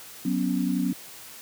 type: chord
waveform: sine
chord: F# suspended fourth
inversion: none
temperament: just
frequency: 185 / 246.7 / 277.5 Hz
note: F#3 / B3 / C#4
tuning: 0 / -2 / +2 cents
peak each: -27 dBFS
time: 0.25-0.93 s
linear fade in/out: 5 ms
effects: white hiss -44 dBFS RMS until 1.41 s + high-pass 80 Hz 12 dB/octave